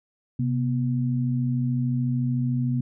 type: tone pair together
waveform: sine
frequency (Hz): 130 / 243.6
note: C3 / B3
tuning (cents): -11 / -24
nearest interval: major seventh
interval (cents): 1087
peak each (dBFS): -23 / -26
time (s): 0.39-2.81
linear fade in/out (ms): 5
effects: none